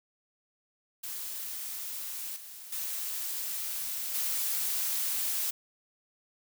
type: noise with level steps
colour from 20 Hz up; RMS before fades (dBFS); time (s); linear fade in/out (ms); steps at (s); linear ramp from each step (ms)
blue; -38 / -46 / -35 / -31; 1.03-5.51; 10; 2.36 / 2.72 / 4.14; 5
effects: none